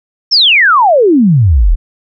sine exponential sweep, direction down, 5588 to 34.65 Hz, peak -4 dBFS, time 0.31-1.76 s, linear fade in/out 20 ms, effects none

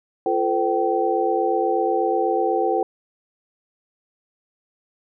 sine tone cluster, 345.2 / 440.8 / 509 / 772 Hz, F4 / A4 / C5 / G5, -20 / +3 / -48 / -27 cents, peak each -24 / -23 / -25 / -22 dBFS, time 0.26-2.83 s, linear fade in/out 2 ms, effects none

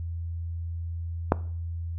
click, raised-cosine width 1 ms, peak -4 dBFS, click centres 1.321 s, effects noise-tail reverb RT60 0.5 s tail -19 dB re dry + added 84 Hz sine -30 dBFS peak until 1.98 s

